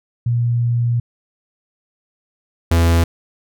sine / 45% pulse tone pair in turn, 119.1 / 83.9 Hz, A#2 / E2, +38 / +31 cents, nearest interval tritone, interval 607 cents, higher first, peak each -14 / -11 dBFS, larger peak second, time 0.26-1 / 2.71-3.04 s, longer first, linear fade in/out 5 ms, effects none

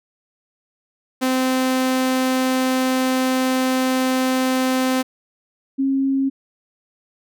sawtooth / sine tone pair in turn, 258.7 / 270.5 Hz, C4 / C#4, -19 / -42 cents, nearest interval minor second, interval 77 cents, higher second, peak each -13 / -16 dBFS, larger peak first, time 1.21-5.03 / 5.78-6.3 s, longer first, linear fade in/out 20 ms, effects none

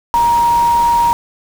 sine tone in noise, 942 Hz, A#5, 18 cents sharp, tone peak -9 dBFS, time 0.14-1.13 s, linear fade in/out 0 ms, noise pink, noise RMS -27 dBFS, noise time 0.14-1.13 s, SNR +15 dB, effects none

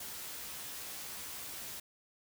white noise with comb filter, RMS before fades -44 dBFS, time 0-1.8 s, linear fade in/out 5 ms, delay 14 ms, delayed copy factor +0.6, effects none

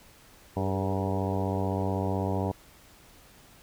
harmonic tone with a mistuned harmonic, 95.8 Hz, G2, 39 cents flat, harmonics 1 / 2 / 3 / 4 / 5 / 6 / 7 / 8 / 9 / 10, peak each -30 / -33 / -35 / -36 / -37 / -38 / -38 / -39 / -40 / -40 dBFS, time 0.56-2.52 s, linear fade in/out 10 ms, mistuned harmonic 4, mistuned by +55 cents, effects pink hiss -55 dBFS RMS until 3.62 s

